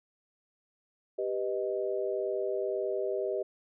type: chord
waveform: sine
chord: G augmented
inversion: none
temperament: equal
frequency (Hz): 392 / 493.9 / 622.3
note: G4 / B4 / D#5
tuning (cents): 0 / 0 / 0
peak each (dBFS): -32 / -35 / -34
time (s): 1.18-3.43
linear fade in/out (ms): 10
effects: none